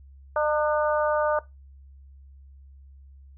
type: harmonic tone with a mistuned harmonic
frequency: 302.1 Hz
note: D4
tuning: 49 cents sharp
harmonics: 2 / 3 / 4 / 5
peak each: -23 / -27 / -29 / -31 dBFS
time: 0.36-1.39 s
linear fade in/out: 2 ms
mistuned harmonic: 5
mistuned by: -29 cents
effects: noise-tail reverb RT60 0.2 s tail -18 dB re dry + added 68 Hz sine -46 dBFS peak until 3.37 s